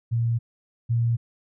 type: tone pair in turn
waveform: sine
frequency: 116.54 / 117.05 Hz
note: A#2 / A#2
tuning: 0 / +8 cents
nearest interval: unison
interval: 8 cents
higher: second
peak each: -20 / -19 dBFS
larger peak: second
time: 0.11-0.39 / 0.89-1.17 s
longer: neither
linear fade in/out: 20 ms
effects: none